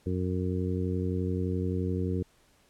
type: harmonic tone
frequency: 91.6 Hz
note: F#2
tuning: 17 cents flat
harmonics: 1 / 2 / 3 / 4 / 5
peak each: -30 / -33 / -35 / -36 / -37 dBFS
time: 0.06-2.23 s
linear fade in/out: 5 ms
effects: pink hiss -64 dBFS RMS until 2.69 s + low-pass 12000 Hz 12 dB/octave